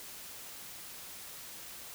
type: silence
effects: white hiss -47 dBFS RMS until 1.94 s